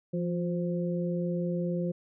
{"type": "tone cluster", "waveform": "sine", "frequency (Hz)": [172.7, 356.1, 523], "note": ["F3", "F4", "C5"], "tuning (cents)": [-19, 34, -1], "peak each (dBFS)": [-29, -35, -35], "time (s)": [0.13, 1.92], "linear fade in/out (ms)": 10, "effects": []}